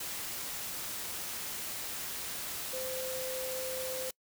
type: tone in noise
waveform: sine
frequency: 517 Hz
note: C5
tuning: 21 cents flat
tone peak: -37 dBFS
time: 2.73-4.1 s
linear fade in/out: 5 ms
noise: white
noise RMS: -39 dBFS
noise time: 0-4.11 s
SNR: -1 dB
effects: noise-tail reverb RT60 0.1 s tail -26 dB re dry